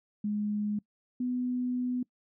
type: tone pair in turn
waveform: sine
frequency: 208.6 / 249.1 Hz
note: G#3 / B3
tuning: +8 / +15 cents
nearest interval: minor third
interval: 307 cents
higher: second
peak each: -28 dBFS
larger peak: neither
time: 0.24-0.79 / 1.2-2.03 s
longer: second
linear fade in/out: 5 ms
effects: noise-tail reverb RT60 0.1 s tail -23 dB re dry